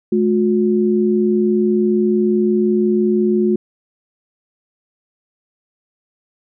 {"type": "tone pair together", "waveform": "sine", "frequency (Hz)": [214.3, 360.2], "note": ["A3", "F#4"], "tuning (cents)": [-45, -46], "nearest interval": "major sixth", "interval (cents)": 899, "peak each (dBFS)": -15, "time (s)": [0.12, 3.56], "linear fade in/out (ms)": 5, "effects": []}